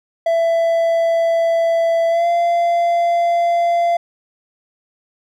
triangle tone with pitch glide, 666 to 687.1 Hz, E5 to F5, +18 to -28 cents, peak -11 dBFS, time 0.26-3.97 s, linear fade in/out 5 ms, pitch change +54 cents, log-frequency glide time 2.09-2.27 s, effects none

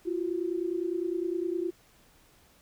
sine tone pair together, 340.2 / 370 Hz, F4 / F#4, -45 / 0 cents, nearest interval minor second, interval 145 cents, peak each -30 / -32 dBFS, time 0.05-1.71 s, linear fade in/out 20 ms, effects pink hiss -61 dBFS RMS until 2.61 s

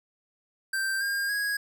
square tone with pitch steps, 1568 / 1610.2 / 1653.6 Hz, G6 / G6 / G#6, 0 / +46 / -8 cents, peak -27 dBFS, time 0.73-1.57 s, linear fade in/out 5 ms, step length 280 ms, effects none

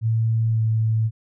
sine tone with pitch glide, 112.7 to 111.02 Hz, A2 to A2, +42 to +16 cents, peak -17 dBFS, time 0.01-1.11 s, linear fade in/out 50 ms, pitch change -26 cents, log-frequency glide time 0.5-0.61 s, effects none

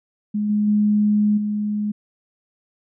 sine tone with level steps, 209.2 Hz, G#3, 13 cents sharp, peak -19 / -16 / -14 / -20 dBFS, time 0.34-1.92 s, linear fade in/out 10 ms, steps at 0.49 / 0.67 / 1.37 s, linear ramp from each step 10 ms, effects none

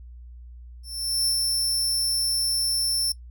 sawtooth tone with ADSR envelope, 5370 Hz, E8, 31 cents sharp, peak -17 dBFS, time 0.83-3.12 s, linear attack 440 ms, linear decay 82 ms, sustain -2 dB, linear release 3 ms, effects noise-tail reverb RT60 0.1 s tail -21 dB re dry + added 60 Hz sine -40 dBFS peak until 3.3 s

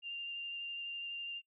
sine tone with vibrato, 2790 Hz, F7, 2 cents flat, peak -39 dBFS, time 0.02-1.42 s, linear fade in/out 50 ms, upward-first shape triangle, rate 12 Hz, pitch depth 12 cents each way, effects noise-tail reverb RT60 0.1 s tail -25 dB re dry

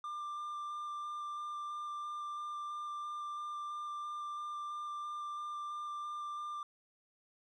triangle tone with vibrato, 1190 Hz, D6, 22 cents sharp, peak -37 dBFS, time 0.04-6.63 s, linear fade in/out 2 ms, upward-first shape square, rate 3 Hz, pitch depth 8 cents each way, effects resampled to 24000 Hz

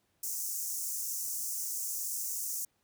pink high-pass noise, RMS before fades -36 dBFS, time 0.23-2.65 s, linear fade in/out 5 ms, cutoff 5900 Hz, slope 48 dB/octave, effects pink hiss -75 dBFS RMS until 2.83 s + high-pass 60 Hz 12 dB/octave

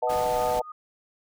sine chord, B dominant seventh, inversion none, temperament equal, 493.9 / 622.3 / 740 / 880 Hz, B4 / D#5 / F#5 / A5, 0 / 0 / 0 / 0 cents, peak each -28 dBFS, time 0.02-0.62 s, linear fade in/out 10 ms
sine tone with tremolo, 1234 Hz, D#6, 15 cents flat, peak -34 dBFS, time 0.07-0.72 s, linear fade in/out 5 ms, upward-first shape sine, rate 3.3 Hz, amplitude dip 80%
pink noise, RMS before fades -37 dBFS, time 0.09-0.6 s, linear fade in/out 10 ms
effects none

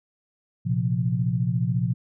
sine chord, Bb suspended second, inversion none, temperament equal, 116.54 / 130.81 / 174.61 Hz, Bb2 / C3 / F3, 0 / 0 / 0 cents, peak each -25 / -25 / -26 dBFS, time 0.65-1.94 s, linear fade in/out 20 ms, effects none

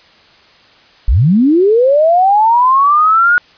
sine linear sweep, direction up, 40 to 1460 Hz, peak -6 dBFS, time 1.08-3.38 s, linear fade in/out 0 ms, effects white hiss -45 dBFS RMS until 3.57 s + resampled to 11025 Hz

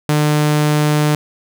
sawtooth tone, 150 Hz, D3, 37 cents sharp, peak -8 dBFS, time 0.09-1.15 s, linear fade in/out 0 ms, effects none

